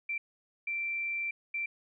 sine tone bursts at uneven times, 2349 Hz, D7, in tune, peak -31 dBFS, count 3, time 0.09-0.18 / 0.67-1.31 / 1.54-1.66 s, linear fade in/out 5 ms, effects none

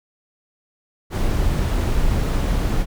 brown noise, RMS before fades -19 dBFS, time 1.1-2.86 s, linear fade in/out 50 ms, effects none

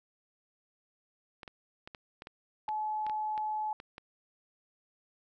clicks, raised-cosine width 0.3 ms, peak -28 dBFS, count 12, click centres 1.432 / 1.478 / 1.875 / 1.948 / 2.221 / 2.271 / 2.689 / 3.066 / 3.097 / 3.378 / 3.801 / 3.981 s
sine tone, 857 Hz, A5, 46 cents flat, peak -31 dBFS, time 2.68-3.73 s, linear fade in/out 2 ms
effects none

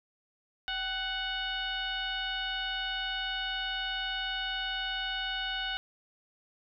sine tone with frequency modulation, 2217 Hz, C#7, in tune, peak -31 dBFS, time 0.68-5.77 s, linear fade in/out 0 ms, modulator 725 Hz, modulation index 2, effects none

